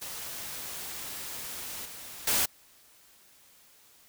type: noise with level steps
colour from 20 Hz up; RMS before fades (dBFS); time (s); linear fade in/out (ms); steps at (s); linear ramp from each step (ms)
white; -39 / -44 / -26; 0.01-2.46; 10; 1.85 / 2.27; 5
effects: white hiss -59 dBFS RMS until 4.08 s